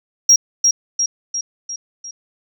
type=tone with echo; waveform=sine; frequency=5630 Hz; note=F8; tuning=13 cents sharp; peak=-4 dBFS; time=0.29-0.36 s; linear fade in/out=5 ms; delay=350 ms; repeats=5; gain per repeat=-5 dB; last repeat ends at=2.11 s; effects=tanh soft clip ceiling -4 dBFS